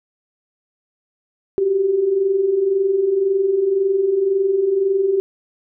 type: tone pair together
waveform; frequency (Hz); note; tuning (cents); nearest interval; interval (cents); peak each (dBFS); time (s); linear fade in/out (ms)
sine; 369.1 / 391; F#4 / G4; -4 / -4; minor second; 100; -23 / -15; 1.58-5.2; 0
effects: none